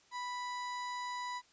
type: tone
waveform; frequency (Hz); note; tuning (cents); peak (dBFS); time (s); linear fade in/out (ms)
35% pulse; 987; B5; -1; -36; 0.11-1.42; 50
effects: white hiss -66 dBFS RMS until 1.52 s + resampled to 16000 Hz